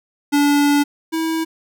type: tone pair in turn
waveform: square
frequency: 288.3 / 323.6 Hz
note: D4 / E4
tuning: -32 / -32 cents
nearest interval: major second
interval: 200 cents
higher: second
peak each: -13 / -19 dBFS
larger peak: first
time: 0.32-0.84 / 1.12-1.45 s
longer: first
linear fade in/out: 20 ms
effects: none